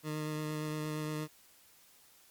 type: tone with vibrato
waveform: 20% pulse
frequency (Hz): 153.3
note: D#3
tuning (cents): -25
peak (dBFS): -30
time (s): 0.03-1.28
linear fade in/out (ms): 50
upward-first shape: sine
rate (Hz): 8.6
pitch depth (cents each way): 12
effects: white hiss -62 dBFS RMS until 2.3 s + MP3 96 kbps

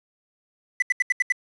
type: tone bursts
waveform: triangle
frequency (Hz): 1993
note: B6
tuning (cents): +15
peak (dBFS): -15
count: 6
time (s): 0.8-1.323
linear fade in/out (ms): 5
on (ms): 23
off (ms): 77
effects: resampled to 24000 Hz + 7-bit

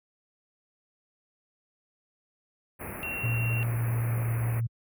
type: band-stop noise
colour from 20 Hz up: pink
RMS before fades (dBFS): -38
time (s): 2.79-4.61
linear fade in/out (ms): 20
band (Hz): 2600 to 9700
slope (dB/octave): 96
type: tone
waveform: sine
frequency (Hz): 2740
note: F7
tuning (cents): -34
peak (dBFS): -32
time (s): 3.03-3.63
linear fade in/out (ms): 0
type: tone with pitch glide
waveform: sine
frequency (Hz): 116.54 to 115.8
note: A#2 to A#2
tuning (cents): 0 to -11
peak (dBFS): -25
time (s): 3.23-4.67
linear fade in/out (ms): 10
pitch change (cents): -11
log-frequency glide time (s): 3.91-4.32
effects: high-pass 60 Hz 12 dB/octave

